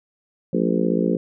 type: harmonic tone with a mistuned harmonic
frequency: 56.4 Hz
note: A1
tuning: 44 cents sharp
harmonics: 3 / 4 / 5 / 6 / 7 / 8 / 9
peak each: -23 / -24 / -25 / -26 / -26 / -27 / -28 dBFS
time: 0.53-1.17 s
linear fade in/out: 5 ms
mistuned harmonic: 3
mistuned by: +110 cents
effects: none